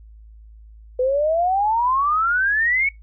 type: exponential sweep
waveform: sine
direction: up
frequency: 495.4 to 2243 Hz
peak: -16 dBFS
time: 0.99-2.89 s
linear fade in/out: 5 ms
effects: noise-tail reverb RT60 0.2 s tail -24 dB re dry + added 54 Hz sine -41 dBFS peak until 3.02 s